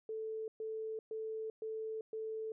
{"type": "tone bursts", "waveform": "sine", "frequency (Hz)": 440, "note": "A4", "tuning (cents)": 0, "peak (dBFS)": -38, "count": 5, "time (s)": [0.09, 2.52], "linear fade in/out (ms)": 2, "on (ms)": 390, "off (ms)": 120, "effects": []}